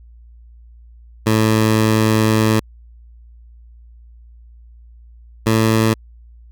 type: tone pair in turn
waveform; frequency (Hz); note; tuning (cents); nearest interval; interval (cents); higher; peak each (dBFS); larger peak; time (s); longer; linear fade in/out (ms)
15% pulse; 109.7 / 111.17; A2 / A2; -5 / +18; unison; 23; second; -6; neither; 1.26-2.6 / 5.46-5.94; first; 10
effects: added 58 Hz sine -40 dBFS peak until 6.51 s